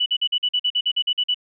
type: tone bursts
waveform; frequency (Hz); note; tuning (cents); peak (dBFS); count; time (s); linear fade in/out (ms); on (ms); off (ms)
sine; 2960; F#7; 0; -17; 13; 0-1.345; 10; 61; 46
effects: none